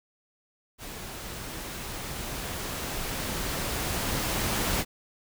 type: noise with level ramp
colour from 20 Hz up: pink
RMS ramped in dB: -40 to -27 dBFS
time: 0.78-4.85 s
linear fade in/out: 50 ms
effects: none

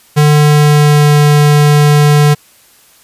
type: tone with pitch glide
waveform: square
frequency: 149.2 to 147.66 Hz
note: D3 to D3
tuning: +28 to +10 cents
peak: -5 dBFS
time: 0.16-2.35 s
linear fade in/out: 20 ms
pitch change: -18 cents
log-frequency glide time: 0.28-1.13 s
effects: white hiss -45 dBFS RMS until 3.03 s + resampled to 32000 Hz

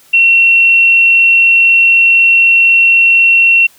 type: tone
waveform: sine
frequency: 2722 Hz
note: F7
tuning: 45 cents flat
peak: -4 dBFS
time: 0.13-3.67 s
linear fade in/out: 10 ms
effects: white hiss -45 dBFS RMS until 3.78 s

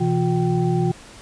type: tone cluster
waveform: sine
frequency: 127 / 166.7 / 359 / 776 Hz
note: B2 / E3 / F4 / G5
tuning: +49 / +20 / +48 / -18 cents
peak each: -22 / -20 / -23 / -28 dBFS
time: 0-0.92 s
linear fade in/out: 10 ms
effects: pink hiss -43 dBFS RMS until 1.21 s + resampled to 22050 Hz

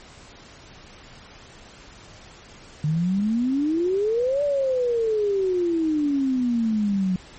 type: exponential two-way sweep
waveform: sine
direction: up then down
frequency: 147.7 to 586 to 181.2 Hz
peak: -19 dBFS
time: 2.84-7.16 s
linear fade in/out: 2 ms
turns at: 4.43 s
effects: pink hiss -46 dBFS RMS until 7.38 s + MP3 32 kbps

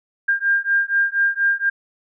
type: beating tone pair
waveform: sine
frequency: 1600 / 1604.2 Hz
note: G6 / G6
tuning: +35 / +40 cents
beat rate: 4.2 Hz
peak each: -19 dBFS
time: 0.28-1.7 s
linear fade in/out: 10 ms
effects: none

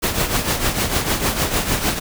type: noise with tremolo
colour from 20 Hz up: pink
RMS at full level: -17 dBFS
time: 0.02-2 s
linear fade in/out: 20 ms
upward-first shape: triangle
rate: 6.6 Hz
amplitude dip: 70%
effects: none

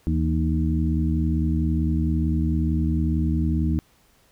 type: harmonic tone with a mistuned harmonic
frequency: 77.78 Hz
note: D#2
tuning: in tune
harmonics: 1 / 2 / 3 / 4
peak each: -22 / -25 / -27 / -28 dBFS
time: 0.07-3.79 s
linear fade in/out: 0 ms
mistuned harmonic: 2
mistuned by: +74 cents
effects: pink hiss -60 dBFS RMS until 4.31 s

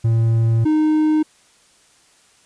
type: tone pair in turn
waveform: triangle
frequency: 114 / 308.8 Hz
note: A#2 / D#4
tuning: -38 / -13 cents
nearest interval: octave + perfect fourth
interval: 1725 cents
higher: second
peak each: -11 dBFS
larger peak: neither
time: 0.04-0.65 / 0.65-1.23 s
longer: first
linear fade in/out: 10 ms
effects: white hiss -54 dBFS RMS until 2.45 s + resampled to 22050 Hz

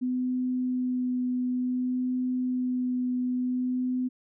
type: tone with vibrato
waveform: sine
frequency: 251.6 Hz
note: B3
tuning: 32 cents sharp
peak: -25 dBFS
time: 0.01-4.09 s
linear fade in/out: 20 ms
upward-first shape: sine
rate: 0.56 Hz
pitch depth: 10 cents each way
effects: none

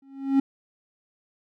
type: tone with exponential growth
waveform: triangle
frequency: 272.1 Hz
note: C#4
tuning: 32 cents flat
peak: -12 dBFS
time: 0.02-0.4 s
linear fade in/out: 5 ms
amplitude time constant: 81 ms
effects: none

